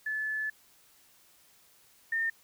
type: tone pair in turn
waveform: sine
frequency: 1732 / 1817 Hz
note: A6 / A#6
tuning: -28 / -45 cents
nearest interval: minor second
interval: 83 cents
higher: second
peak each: -30 / -27 dBFS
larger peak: second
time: 0.06-0.5 / 2.12-2.3 s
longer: first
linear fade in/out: 5 ms
effects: white hiss -62 dBFS RMS until 2.43 s